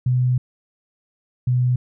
sine tone pair in turn, 125.8 / 124.93 Hz, B2 / B2, +32 / +20 cents, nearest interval unison, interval 12 cents, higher first, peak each -15 dBFS, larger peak neither, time 0.06-0.38 / 1.47-1.76 s, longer first, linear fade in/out 5 ms, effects none

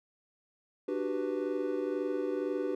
triangle chord, G major seventh, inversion second, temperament equal with one note detuned, 297.2 / 370 / 392 / 493.9 Hz, D4 / F#4 / G4 / B4, +21 / 0 / 0 / 0 cents, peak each -34 dBFS, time 0.88-2.75 s, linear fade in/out 5 ms, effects none

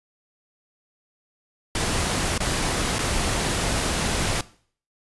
pink noise with dropouts, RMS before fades -24 dBFS, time 1.75-4.41 s, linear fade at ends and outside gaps 2 ms, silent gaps 2.379-2.403 / 2.985-2.99 s, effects noise-tail reverb RT60 0.5 s tail -19 dB re dry + resampled to 24000 Hz

